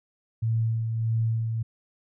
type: tone with tremolo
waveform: sine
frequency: 113.1 Hz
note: A2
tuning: 48 cents sharp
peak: -21 dBFS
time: 0.42-1.63 s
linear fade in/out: 10 ms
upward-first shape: sine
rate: 1.6 Hz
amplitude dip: 40%
effects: none